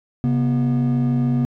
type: tone pair together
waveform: triangle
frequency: 135 / 241.8 Hz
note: C#3 / B3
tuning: -45 / -36 cents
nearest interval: minor seventh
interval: 1009 cents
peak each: -16 dBFS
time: 0.24-1.45 s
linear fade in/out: 0 ms
effects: tanh soft clip ceiling -10 dBFS

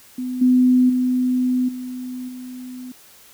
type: tone with level steps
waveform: sine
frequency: 252.3 Hz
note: B3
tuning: 37 cents sharp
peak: -23 / -11 / -16 / -27 / -31 dBFS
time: 0.18-2.92 s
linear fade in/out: 5 ms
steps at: 0.41 / 0.89 / 1.68 / 2.28 s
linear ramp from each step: 10 ms
effects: white hiss -48 dBFS RMS until 3.33 s

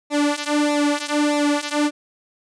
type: tone with flanger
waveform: sawtooth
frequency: 293.7 Hz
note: D4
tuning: in tune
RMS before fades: -20 dBFS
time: 0.1-1.91 s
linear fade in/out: 50 ms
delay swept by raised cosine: 0.63 to 3.53 ms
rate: 1.6 Hz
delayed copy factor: -0.9
effects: resampled to 22050 Hz

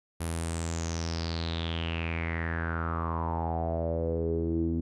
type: tone with low-pass filter sweep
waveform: sawtooth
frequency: 82.8 Hz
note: E2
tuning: 8 cents sharp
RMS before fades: -31 dBFS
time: 0.2-4.81 s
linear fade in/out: 10 ms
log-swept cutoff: 11000 to 280 Hz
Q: 7.1
effects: none

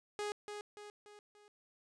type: tone with echo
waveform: sawtooth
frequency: 415.3 Hz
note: G#4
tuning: in tune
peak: -33 dBFS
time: 0.19-0.32 s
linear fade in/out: 0 ms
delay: 290 ms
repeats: 4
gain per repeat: -6 dB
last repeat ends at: 1.48 s
effects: resampled to 22050 Hz

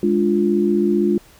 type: chord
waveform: sine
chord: D diminished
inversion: second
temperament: equal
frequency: 207.7 / 293.7 / 349.2 Hz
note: Ab3 / D4 / F4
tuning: 0 / 0 / 0 cents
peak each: -18 / -22 / -17 dBFS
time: 0.03-1.18 s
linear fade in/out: 2 ms
effects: pink hiss -49 dBFS RMS until 1.39 s

